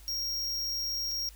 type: tone with dropouts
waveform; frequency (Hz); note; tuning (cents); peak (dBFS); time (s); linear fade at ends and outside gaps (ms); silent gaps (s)
square; 5588; F8; 0; -31; 0.08-1.29; 0; 1.112-1.115
effects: added 51 Hz sine -49 dBFS peak until 1.35 s + white hiss -57 dBFS RMS until 1.35 s